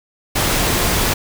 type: noise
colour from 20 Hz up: pink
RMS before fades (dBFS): -17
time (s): 0.35-1.14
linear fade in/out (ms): 10
effects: none